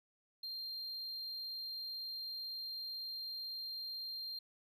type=tone; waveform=triangle; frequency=4186 Hz; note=C8; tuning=in tune; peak=-40 dBFS; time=0.43-4.39 s; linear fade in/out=5 ms; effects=none